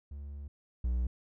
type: tone pair in turn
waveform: triangle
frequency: 71.4 / 61 Hz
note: D2 / B1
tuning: -48 / -21 cents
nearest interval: minor third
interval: 273 cents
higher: first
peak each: -38 / -26 dBFS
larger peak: second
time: 0.11-0.48 / 0.84-1.07 s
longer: first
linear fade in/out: 5 ms
effects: none